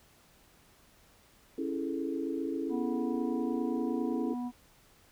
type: chord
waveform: sine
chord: A major seventh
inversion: first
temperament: just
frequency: 275 / 330 / 412.5 / 440 Hz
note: C#4 / E4 / G#4 / A4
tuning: -14 / +2 / -12 / 0 cents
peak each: -35 / -35 / -41 / -39 dBFS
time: 1.58-4.34 s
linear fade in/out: 5 ms
type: harmonic tone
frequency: 245 Hz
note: B3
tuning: 14 cents flat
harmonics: 1 / 3 / 4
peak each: -33 / -45 / -47 dBFS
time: 2.69-4.52 s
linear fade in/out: 50 ms
effects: pink hiss -62 dBFS RMS until 5.11 s